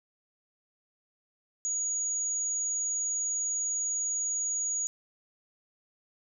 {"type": "tone", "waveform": "sine", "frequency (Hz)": 6760, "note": "G#8", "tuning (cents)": 30, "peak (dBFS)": -28, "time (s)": [1.65, 4.87], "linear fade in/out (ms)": 0, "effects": []}